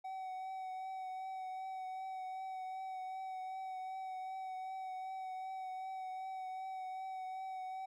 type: tone with vibrato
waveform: triangle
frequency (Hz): 755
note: F#5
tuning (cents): +35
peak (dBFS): -39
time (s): 0.04-7.86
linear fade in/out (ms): 10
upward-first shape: triangle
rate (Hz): 2.6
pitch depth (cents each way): 21
effects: none

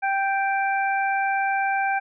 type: harmonic tone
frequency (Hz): 784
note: G5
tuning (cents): 0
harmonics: 1 / 2 / 3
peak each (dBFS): -22 / -26 / -30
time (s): 0.02-2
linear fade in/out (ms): 20
effects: none

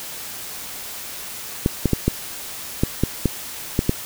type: clicks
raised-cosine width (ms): 3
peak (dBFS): -3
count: 9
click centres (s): 1.661 / 1.857 / 1.933 / 2.08 / 2.835 / 3.036 / 3.257 / 3.791 / 3.894
effects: white hiss -33 dBFS RMS until 4.05 s

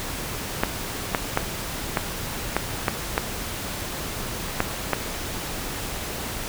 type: clicks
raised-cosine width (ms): 0.5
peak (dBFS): -4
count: 9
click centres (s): 0.635 / 1.148 / 1.374 / 1.972 / 2.566 / 2.882 / 3.179 / 4.604 / 4.933
effects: pink hiss -31 dBFS RMS until 6.48 s

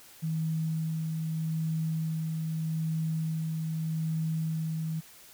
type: tone with tremolo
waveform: sine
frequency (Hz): 160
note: D#3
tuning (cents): +49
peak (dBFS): -27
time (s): 0.22-5.01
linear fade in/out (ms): 20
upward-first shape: sine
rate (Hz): 0.81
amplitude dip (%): 25
effects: white hiss -53 dBFS RMS until 5.33 s

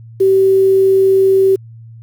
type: tone with quantisation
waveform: sine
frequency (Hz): 385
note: G4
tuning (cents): -31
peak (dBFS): -7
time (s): 0.2-1.56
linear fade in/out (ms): 10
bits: 6
effects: added 114 Hz sine -33 dBFS peak until 2.02 s

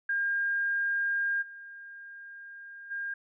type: tone with level steps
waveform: sine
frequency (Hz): 1610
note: G6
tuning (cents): +46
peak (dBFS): -26 / -43 / -32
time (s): 0.09-3.14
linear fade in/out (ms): 5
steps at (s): 1.41 / 2.9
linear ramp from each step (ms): 20
effects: none

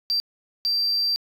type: tone bursts at uneven times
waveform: sine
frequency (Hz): 4699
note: D8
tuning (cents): 0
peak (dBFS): -18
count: 2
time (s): 0.1-0.2 / 0.65-1.16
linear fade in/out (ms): 0
effects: tanh soft clip ceiling -18 dBFS + 10-bit

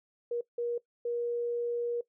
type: tone bursts at uneven times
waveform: sine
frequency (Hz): 475.9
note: A#4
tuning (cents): +36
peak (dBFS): -29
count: 3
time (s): 0.31-0.41 / 0.58-0.78 / 1.05-2.01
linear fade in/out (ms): 5
effects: noise-tail reverb RT60 0.1 s tail -19 dB re dry

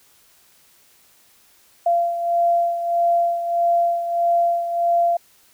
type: beating tone pair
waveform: sine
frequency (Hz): 687 / 688.6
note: F5 / F5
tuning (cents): -29 / -25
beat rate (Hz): 1.6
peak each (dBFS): -17 / -24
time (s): 1.86-5.17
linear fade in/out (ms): 5
effects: white hiss -55 dBFS RMS until 5.53 s

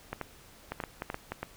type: clicks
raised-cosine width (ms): 0.5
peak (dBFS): -19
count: 10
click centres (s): 0.13 / 0.213 / 0.72 / 0.802 / 0.838 / 1.021 / 1.101 / 1.144 / 1.32 / 1.43
effects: pink hiss -55 dBFS RMS until 1.56 s

